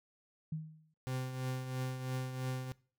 sine tone with exponential decay, 156.9 Hz, D#3, 15 cents sharp, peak -33 dBFS, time 0.52-0.94 s, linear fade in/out 5 ms, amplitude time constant 90 ms
40% pulse tone with tremolo, 129.1 Hz, C3, 23 cents flat, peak -33 dBFS, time 1.07-2.72 s, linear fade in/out 0 ms, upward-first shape triangle, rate 3 Hz, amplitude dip 60%
effects noise-tail reverb RT60 0.4 s tail -21 dB re dry

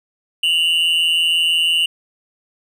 triangle tone pair together, 2794 / 2960 Hz, F7 / F#7, 0 / 0 cents, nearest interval minor second, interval 100 cents, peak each -15 dBFS, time 0.43-1.86 s, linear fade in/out 5 ms, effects none

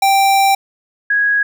square / sine tone pair in turn, 784 / 1657.2 Hz, G5 / G#6, 0 / -4 cents, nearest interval octave + minor second, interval 1296 cents, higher second, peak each -10 / -11 dBFS, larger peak first, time 0.02-0.55 / 1.1-1.43 s, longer first, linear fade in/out 5 ms, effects none

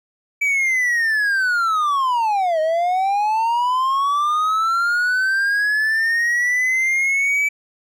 triangle linear two-way sweep, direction down then up, 2309 to 619 to 2309 Hz, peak -14 dBFS, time 0.41-7.49 s, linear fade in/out 10 ms, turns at 2.6 s, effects none

